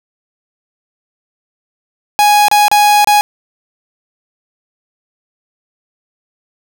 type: tone with dropouts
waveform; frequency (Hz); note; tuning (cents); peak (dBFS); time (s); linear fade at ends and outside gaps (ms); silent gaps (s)
45% pulse; 830.6; G#5; 0; -6; 2.19-3.21; 0; 2.483-2.514 / 2.682-2.715 / 3.045-3.073
effects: none